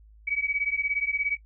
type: beating tone pair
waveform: sine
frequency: 2265 / 2282 Hz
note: C#7 / C#7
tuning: +37 / +50 cents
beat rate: 17 Hz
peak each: -28 dBFS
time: 0.27-1.37 s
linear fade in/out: 10 ms
effects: noise-tail reverb RT60 0.1 s tail -20 dB re dry + added 53 Hz sine -50 dBFS peak until 1.45 s